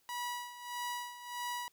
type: tone with tremolo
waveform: sawtooth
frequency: 972 Hz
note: B5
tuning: 28 cents flat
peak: -32 dBFS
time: 0.09-1.68 s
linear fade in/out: 0 ms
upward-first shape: sine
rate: 1.6 Hz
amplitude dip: 75%
effects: white hiss -72 dBFS RMS until 1.72 s